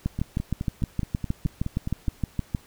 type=two click trains; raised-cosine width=5 ms; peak=-16 / -12 dBFS; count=10 / 17; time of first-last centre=0.19-2.085 / 0.06-2.548 s; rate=4.75 / 6.43 Hz; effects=pink hiss -54 dBFS RMS until 2.66 s